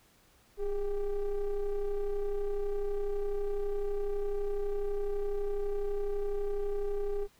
triangle ring-modulated tone, 195 Hz, G3, 9 cents flat, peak -24 dBFS, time 0.57-7.28 s, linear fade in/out 50 ms, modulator 211 Hz, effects pink hiss -64 dBFS RMS until 7.39 s

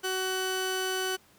sawtooth tone pair together, 375 / 1500 Hz, F#4 / F#6, +23 / +23 cents, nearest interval 2 octaves, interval 2400 cents, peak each -27 dBFS, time 0.03-1.17 s, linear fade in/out 20 ms, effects pink hiss -60 dBFS RMS until 1.38 s + high-pass 80 Hz 12 dB/octave

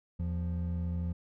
triangle tone pair together, 82.41 / 174.12 Hz, E2 / F3, 0 / -5 cents, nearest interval octave + minor second, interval 1295 cents, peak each -30 / -34 dBFS, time 0.19-1.13 s, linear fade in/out 10 ms, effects none

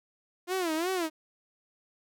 sawtooth tone with vibrato, 344.1 Hz, F4, 26 cents flat, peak -24 dBFS, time 0.47-1.1 s, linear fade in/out 50 ms, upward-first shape sine, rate 2.8 Hz, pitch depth 170 cents each way, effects none

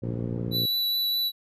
harmonic tone, 58.5 Hz, A#1, 7 cents sharp, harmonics 2 / 3 / 4 / 5 / 6 / 7 / 8 / 9, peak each -31 / -35 / -37 / -39 / -41 / -42 / -43 / -44 dBFS, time 0.02-0.66 s, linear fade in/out 10 ms
white low-pass noise, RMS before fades -40 dBFS, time 0.03-0.56 s, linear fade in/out 5 ms, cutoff 250 Hz, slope 12 dB/octave
square tone with vibrato, 3951 Hz, B7, in tune, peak -24 dBFS, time 0.51-1.32 s, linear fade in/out 50 ms, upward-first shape triangle, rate 4.8 Hz, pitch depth 10 cents each way
effects none

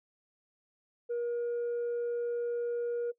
sine tone, 476.1 Hz, A#4, 37 cents sharp, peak -28 dBFS, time 1.09-3.12 s, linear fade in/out 20 ms, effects noise-tail reverb RT60 0.1 s tail -19 dB re dry + tanh soft clip ceiling -29 dBFS

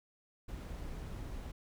brown noise, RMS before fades -43 dBFS, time 0.48-1.52 s, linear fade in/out 10 ms, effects none

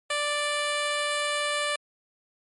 10% pulse tone, 587.3 Hz, D5, in tune, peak -17 dBFS, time 0.1-1.76 s, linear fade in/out 5 ms, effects MP3 48 kbps

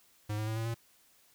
square tone with pitch steps, 105.4 / 107.86 / 110.38 / 112.96 / 115.61 Hz, G#2 / A2 / A2 / A2 / A#2, +26 / -34 / +6 / +46 / -14 cents, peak -33 dBFS, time 0.29-0.745 s, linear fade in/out 10 ms, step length 91 ms, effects white hiss -65 dBFS RMS until 1.34 s

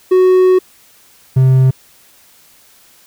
triangle tone pair in turn, 370 / 130.81 Hz, F#4 / C3, 0 / 0 cents, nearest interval octave + tritone, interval 1800 cents, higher first, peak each -4 dBFS, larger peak neither, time 0.11-0.59 / 1.36-1.71 s, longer first, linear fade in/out 10 ms, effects white hiss -47 dBFS RMS until 3.06 s

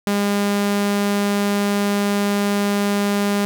sawtooth tone, 202.8 Hz, G#3, 41 cents flat, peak -13 dBFS, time 0.07-3.45 s, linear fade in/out 0 ms, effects none

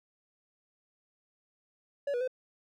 triangle tone with pitch steps, 567 / 485.6 / 511 Hz, C#5 / B4 / C5, +39 / -29 / -41 cents, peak -27 dBFS, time 2.07-2.277 s, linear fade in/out 5 ms, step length 69 ms, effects none

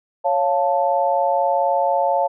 sine chord, Db augmented, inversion none, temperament equal, 554.4 / 698.5 / 880 Hz, Db5 / F5 / A5, 0 / 0 / 0 cents, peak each -20 dBFS, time 0.24-2.28 s, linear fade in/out 20 ms, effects none

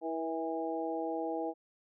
harmonic tone with a mistuned harmonic, 163.1 Hz, E3, 18 cents flat, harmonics 2 / 3 / 4 / 5, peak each -37 / -38 / -39 / -39 dBFS, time 0.01-1.54 s, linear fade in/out 50 ms, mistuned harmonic 3, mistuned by -21 cents, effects none

